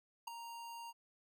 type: tone with ADSR envelope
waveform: square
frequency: 932.3 Hz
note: A#5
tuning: in tune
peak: -37 dBFS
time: 0.27-0.93 s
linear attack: 9 ms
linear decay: 3 ms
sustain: -10 dB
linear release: 36 ms
effects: none